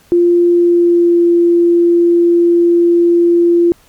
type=tone with pitch glide; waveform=sine; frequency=347.6 to 343.8 Hz; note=F4 to F4; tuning=-8 to -27 cents; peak=-6 dBFS; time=0.12-3.72 s; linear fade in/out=0 ms; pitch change=-19 cents; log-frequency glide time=0.49-1.24 s; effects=pink hiss -48 dBFS RMS until 3.88 s + MP3 96 kbps